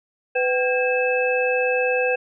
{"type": "tone cluster", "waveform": "sine", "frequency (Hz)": [502, 766, 1616, 2611], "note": ["B4", "G5", "G#6", "E7"], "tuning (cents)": [28, -40, -48, -17], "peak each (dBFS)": [-20, -28, -27, -24], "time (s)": [0.35, 2.16], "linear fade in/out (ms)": 10, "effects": []}